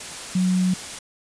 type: tone in noise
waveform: sine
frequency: 184 Hz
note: F#3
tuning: 9 cents flat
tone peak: -17 dBFS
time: 0.35-0.74 s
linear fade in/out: 5 ms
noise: white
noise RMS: -34 dBFS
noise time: 0-0.99 s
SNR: +14 dB
effects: resampled to 22050 Hz